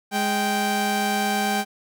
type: tone pair together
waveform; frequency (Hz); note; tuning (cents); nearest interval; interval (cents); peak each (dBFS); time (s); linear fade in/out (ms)
sawtooth; 207.7 / 781.9; G#3 / G5; 0 / -5; octave + major seventh; 2295; -21 / -19; 0.11-1.65; 50
effects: none